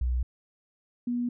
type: tone pair in turn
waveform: sine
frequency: 61.74 / 242.3 Hz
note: B1 / B3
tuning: 0 / -33 cents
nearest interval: 2 octaves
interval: 2367 cents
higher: second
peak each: -24 / -26 dBFS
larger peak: first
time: 0.01-0.23 / 1.07-1.29 s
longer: neither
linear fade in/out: 5 ms
effects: none